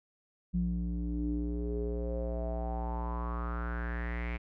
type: tone with low-pass filter sweep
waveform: square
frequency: 59 Hz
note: A#1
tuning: 22 cents sharp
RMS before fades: -34 dBFS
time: 0.53-4.38 s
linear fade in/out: 20 ms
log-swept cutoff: 180 to 2300 Hz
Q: 6.2
effects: none